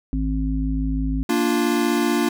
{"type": "harmonic tone", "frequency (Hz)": 53, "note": "G#1", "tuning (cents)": 36, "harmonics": [1, 3, 5], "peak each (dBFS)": [-22, -29, -24], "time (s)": [0.13, 1.23], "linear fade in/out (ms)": 0}
{"type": "chord", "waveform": "square", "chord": "Bb major", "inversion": "none", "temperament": "equal", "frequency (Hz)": [233.1, 293.7, 349.2], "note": ["Bb3", "D4", "F4"], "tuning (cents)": [0, 0, 0], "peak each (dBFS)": -23, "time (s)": [1.29, 2.29], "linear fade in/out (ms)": 5}
{"effects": []}